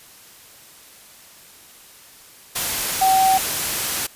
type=tone in noise; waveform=sine; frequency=764 Hz; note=G5; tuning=45 cents flat; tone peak=-13 dBFS; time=3.01-3.38 s; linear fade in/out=10 ms; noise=white; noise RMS=-23 dBFS; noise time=2.55-4.07 s; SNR=+7 dB; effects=white hiss -46 dBFS RMS until 4.15 s + resampled to 32000 Hz